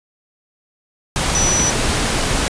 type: tone in noise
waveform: sine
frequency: 5920 Hz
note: F#8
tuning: in tune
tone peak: -16 dBFS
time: 1.35-1.7 s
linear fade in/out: 0 ms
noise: pink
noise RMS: -18 dBFS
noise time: 1.16-2.48 s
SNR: -1 dB
effects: resampled to 22050 Hz